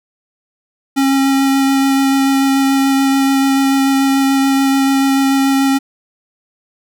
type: tone with vibrato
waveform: square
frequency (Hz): 271.6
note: C#4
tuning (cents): -35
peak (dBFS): -11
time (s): 0.96-5.79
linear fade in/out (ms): 20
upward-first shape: sine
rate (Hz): 6.9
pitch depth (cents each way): 10
effects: none